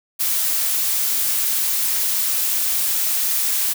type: noise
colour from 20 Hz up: blue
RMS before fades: -20 dBFS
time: 0.19-3.74 s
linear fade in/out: 20 ms
effects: none